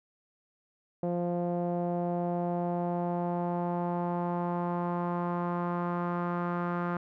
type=tone with low-pass filter sweep; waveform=sawtooth; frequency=174.61 Hz; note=F3; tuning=in tune; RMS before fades=-31 dBFS; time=1.03-6.97 s; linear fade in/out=2 ms; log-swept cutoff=600 to 1300 Hz; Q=2.9; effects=none